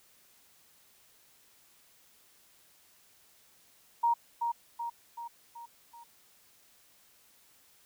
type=tone with echo; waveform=sine; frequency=938 Hz; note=A#5; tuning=11 cents sharp; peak=-23 dBFS; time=4.03-4.14 s; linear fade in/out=10 ms; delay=380 ms; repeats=5; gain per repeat=-5 dB; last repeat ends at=6.04 s; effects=white hiss -63 dBFS RMS until 7.85 s